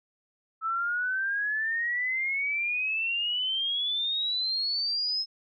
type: exponential sweep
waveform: sine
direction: up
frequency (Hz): 1305 to 5200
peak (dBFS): -26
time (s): 0.61-5.26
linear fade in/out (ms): 50
effects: none